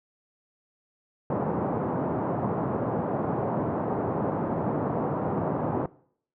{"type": "band-pass noise", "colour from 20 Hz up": "pink", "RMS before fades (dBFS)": -28, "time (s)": [1.3, 5.86], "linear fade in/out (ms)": 2, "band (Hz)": [120, 1000], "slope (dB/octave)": 24, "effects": ["noise-tail reverb RT60 0.6 s tail -21 dB re dry"]}